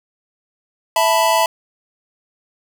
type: chord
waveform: square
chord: E suspended fourth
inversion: none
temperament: equal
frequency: 659.3 / 880 / 987.8 Hz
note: E5 / A5 / B5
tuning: 0 / 0 / 0 cents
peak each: -18 dBFS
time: 0.96-1.46 s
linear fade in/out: 2 ms
effects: none